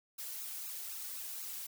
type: noise with flanger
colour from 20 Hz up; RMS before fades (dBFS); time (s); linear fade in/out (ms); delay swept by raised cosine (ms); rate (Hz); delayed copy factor
blue; -43; 0.18-1.67; 10; 0.75 to 2.75; 4; +0.95
effects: none